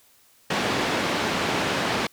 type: band-pass noise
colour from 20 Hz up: pink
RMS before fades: -25 dBFS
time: 0.5-2.07 s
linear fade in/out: 5 ms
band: 190 to 4000 Hz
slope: 12 dB/octave
effects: white hiss -58 dBFS RMS until 2.12 s